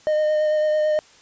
triangle tone with vibrato, 612 Hz, D#5, 29 cents flat, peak -15 dBFS, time 0.07-0.99 s, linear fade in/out 0 ms, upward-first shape sine, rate 9 Hz, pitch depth 13 cents each way, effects white hiss -51 dBFS RMS until 1.21 s + resampled to 16000 Hz

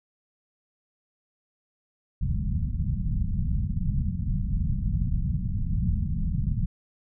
pink low-pass noise, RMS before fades -26 dBFS, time 2.21-6.66 s, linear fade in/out 10 ms, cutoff 200 Hz, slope 48 dB/octave, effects none

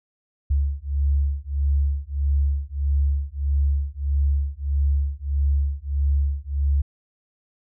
sine beating tone pair, 69.7 / 71.3 Hz, C#2 / C#2, +10 / +49 cents, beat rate 1.6 Hz, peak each -22 dBFS, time 0.5-6.82 s, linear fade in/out 10 ms, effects none

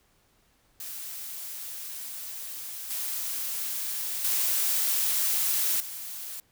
blue noise with level steps, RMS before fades -38 / -32 / -26 / -38 dBFS, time 0.8-6.4 s, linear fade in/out 2 ms, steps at 2.9 / 4.24 / 5.8 s, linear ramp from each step 5 ms, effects pink hiss -66 dBFS RMS until 6.51 s

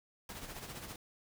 pink noise with tremolo, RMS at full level -44 dBFS, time 0.29-0.96 s, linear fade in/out 2 ms, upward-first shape sine, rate 15 Hz, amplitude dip 55%, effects none

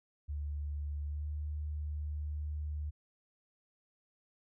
sine tone with pitch glide, 73.2 to 74.91 Hz, D2 to D2, -5 to +35 cents, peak -35 dBFS, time 0.28-2.91 s, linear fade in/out 20 ms, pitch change +40 cents, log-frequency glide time 1.06-1.25 s, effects none

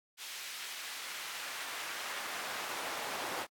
brown noise with high-pass filter sweep, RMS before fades -41 dBFS, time 0.17-3.47 s, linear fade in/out 50 ms, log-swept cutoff 2900 to 760 Hz, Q 0.79, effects AAC 64 kbps

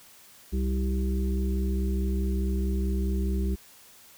harmonic tone, 64.7 Hz, C2, 19 cents flat, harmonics 1 / 3 / 5 / 6, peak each -25 / -31 / -38 / -37 dBFS, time 0.52-3.56 s, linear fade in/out 20 ms, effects white hiss -53 dBFS RMS until 4.17 s

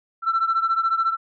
sine beating tone pair, 1336 / 1350 Hz, E6 / E6, +23 / +41 cents, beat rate 14 Hz, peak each -19 / -22 dBFS, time 0.22-1.17 s, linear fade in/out 50 ms, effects tanh soft clip ceiling -14 dBFS

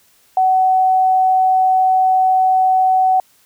sine tone, 751 Hz, F#5, 26 cents sharp, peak -10 dBFS, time 0.37-3.2 s, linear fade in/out 2 ms, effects white hiss -54 dBFS RMS until 3.45 s

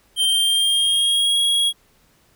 square tone with pitch glide, 3152 to 3309 Hz, G7 to G#7, +9 to -7 cents, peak -16 dBFS, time 0.16-1.73 s, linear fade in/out 50 ms, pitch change +84 cents, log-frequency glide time 0.31-1.37 s, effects pink hiss -58 dBFS RMS until 2.35 s

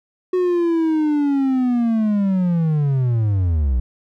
triangle linear sweep, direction down, 368.9 to 58.27 Hz, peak -13 dBFS, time 0.33-3.8 s, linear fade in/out 5 ms, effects none

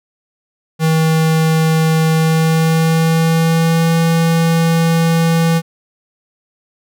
square tone with pitch glide, 160 to 165.16 Hz, D#3 to E3, +49 to +4 cents, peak -11 dBFS, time 0.79-5.62 s, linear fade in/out 50 ms, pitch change +55 cents, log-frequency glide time 2.13-3.95 s, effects none

